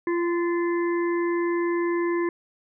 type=harmonic tone with a mistuned harmonic; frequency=343.9 Hz; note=F4; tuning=27 cents flat; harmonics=1 / 3 / 5 / 6; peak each=-22 / -32 / -36 / -38 dBFS; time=0.07-2.29 s; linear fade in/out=2 ms; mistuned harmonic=5; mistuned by=+28 cents; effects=none

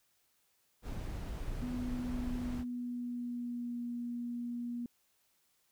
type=noise; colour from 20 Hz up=brown; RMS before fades=-40 dBFS; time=0.82-2.65 s; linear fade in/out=50 ms
type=tone with pitch glide; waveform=sine; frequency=246.9 to 239.7 Hz; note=B3 to A#3; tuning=0 to +48 cents; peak=-36 dBFS; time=1.62-4.86 s; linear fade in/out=2 ms; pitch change=-52 cents; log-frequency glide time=2.24-3.83 s
effects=white hiss -74 dBFS RMS until 5.71 s

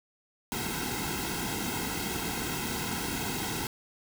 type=noise with comb filter; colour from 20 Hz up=pink; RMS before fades=-33 dBFS; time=0.52-3.67 s; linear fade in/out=0 ms; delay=1.7 ms; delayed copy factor=-0.9; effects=none

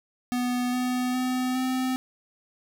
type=tone with pitch steps; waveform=square; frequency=247 / 250.4 / 253.9 / 257.5 Hz; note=B3 / B3 / B3 / C4; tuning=0 / +24 / +48 / -28 cents; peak=-25 dBFS; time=0.32-1.96 s; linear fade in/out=0 ms; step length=410 ms; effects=none

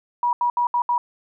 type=tone bursts at uneven times; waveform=sine; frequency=965 Hz; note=B5; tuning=40 cents flat; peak=-17 dBFS; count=5; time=0.23-0.33 / 0.41-0.5 / 0.57-0.67 / 0.74-0.82 / 0.89-0.98 s; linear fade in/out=2 ms; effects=none

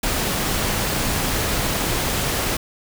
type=noise; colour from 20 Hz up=pink; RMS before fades=-22 dBFS; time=0.03-2.57 s; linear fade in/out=5 ms; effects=none

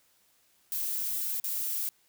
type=noise with dropouts; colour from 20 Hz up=violet; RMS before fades=-32 dBFS; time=0.72-1.89 s; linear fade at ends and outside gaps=0 ms; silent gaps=1.399-1.441 s; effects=white hiss -67 dBFS RMS until 2.08 s

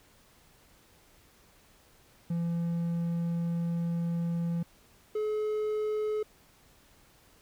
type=tone pair in turn; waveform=triangle; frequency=169.5 / 427.1 Hz; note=E3 / G#4; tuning=+49 / +48 cents; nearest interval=octave + major third; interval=1599 cents; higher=second; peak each=-26 / -26 dBFS; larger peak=neither; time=2.3-4.63 / 5.15-6.23 s; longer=first; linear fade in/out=5 ms; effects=pink hiss -61 dBFS RMS until 7.41 s

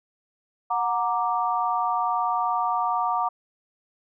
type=chord; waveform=sine; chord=Gb augmented; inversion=none; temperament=equal with one note detuned; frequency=731.1 / 932.3 / 1174.7 Hz; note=Gb5 / Bb5 / D6; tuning=-21 / 0 / 0 cents; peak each=-26 dBFS; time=0.7-3.29 s; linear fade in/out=10 ms; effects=none

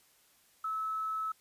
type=tone with quantisation; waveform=sine; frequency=1300 Hz; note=E6; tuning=24 cents flat; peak=-32 dBFS; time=0.64-1.32 s; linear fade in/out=5 ms; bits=10; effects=white hiss -66 dBFS RMS until 1.4 s + resampled to 32000 Hz

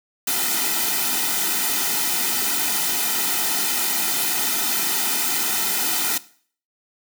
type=noise with comb filter; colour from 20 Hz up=white; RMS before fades=-22 dBFS; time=0.27-6.18 s; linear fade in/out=5 ms; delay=1.8 ms; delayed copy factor=-0.85; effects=noise-tail reverb RT60 0.5 s tail -18 dB re dry + high-pass 200 Hz 12 dB/octave

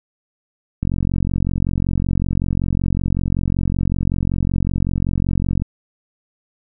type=click train; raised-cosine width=5 ms; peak=-7 dBFS; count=218; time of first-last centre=0.83-5.62 s; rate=45.3 Hz; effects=none

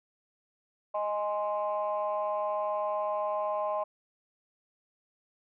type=chord; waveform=sine; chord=Ab major; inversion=second; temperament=equal; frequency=622.3 / 830.6 / 1046.5 Hz; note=Eb5 / Ab5 / C6; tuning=0 / 0 / 0 cents; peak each=-30 / -34 / -33 dBFS; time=0.94-3.84 s; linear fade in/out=10 ms; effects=tanh soft clip ceiling -21 dBFS

